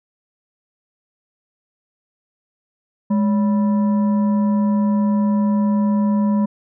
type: tone with frequency modulation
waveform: sine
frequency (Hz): 207.7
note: G#3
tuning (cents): 0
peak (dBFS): -14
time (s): 3.1-6.46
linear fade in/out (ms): 10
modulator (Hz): 774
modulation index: 0.35
effects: none